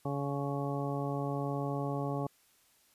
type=harmonic tone with a mistuned harmonic; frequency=140.9 Hz; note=C#3; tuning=29 cents sharp; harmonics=1 / 2 / 3 / 4 / 5 / 6 / 8; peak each=-35 / -38 / -40 / -41 / -42 / -43 / -44 dBFS; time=0.05-2.27 s; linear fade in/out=5 ms; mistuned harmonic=8; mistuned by=-30 cents; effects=white hiss -67 dBFS RMS until 2.94 s + resampled to 32000 Hz